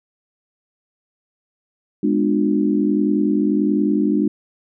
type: chord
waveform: sine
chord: G# diminished seventh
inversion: none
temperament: just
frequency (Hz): 207.7 / 249.2 / 299 / 358.8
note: G#3 / B3 / D4 / F4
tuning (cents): 0 / +16 / +31 / +47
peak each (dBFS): -19 / -24 / -18 / -24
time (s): 2.03-4.28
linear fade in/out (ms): 5
effects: none